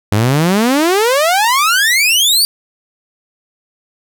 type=exponential sweep; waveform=sawtooth; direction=up; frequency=98 to 4728 Hz; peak=-6 dBFS; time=0.12-2.45 s; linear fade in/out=0 ms; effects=none